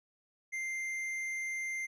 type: tone with tanh clipping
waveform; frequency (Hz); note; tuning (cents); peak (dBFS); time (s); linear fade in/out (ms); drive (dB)
sine; 2093; C7; 0; -36; 0.52-1.87; 20; 9
effects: none